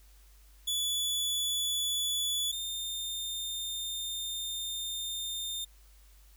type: tone pair in turn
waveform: sawtooth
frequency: 3437 / 3628 Hz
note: A7 / A#7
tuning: -41 / -48 cents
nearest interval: minor second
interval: 93 cents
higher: second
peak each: -26 / -31 dBFS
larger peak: first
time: 0.67-2.52 / 2.52-5.65 s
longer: second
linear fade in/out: 10 ms
effects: added 50 Hz sine -55 dBFS peak until 6.36 s + white hiss -64 dBFS RMS until 6.36 s